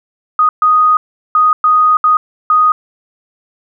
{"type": "tone bursts at uneven times", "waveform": "sine", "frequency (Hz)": 1244, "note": "D#6", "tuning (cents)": -1, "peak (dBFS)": -6, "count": 6, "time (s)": [[0.39, 0.49], [0.62, 0.97], [1.35, 1.53], [1.64, 1.97], [2.04, 2.17], [2.5, 2.72]], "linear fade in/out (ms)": 2, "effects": []}